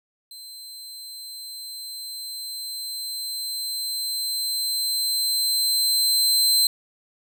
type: tone with level ramp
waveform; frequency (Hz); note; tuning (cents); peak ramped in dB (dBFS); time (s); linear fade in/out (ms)
sawtooth; 4100; C8; -36; -36 to -13; 0.31-6.67; 2
effects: none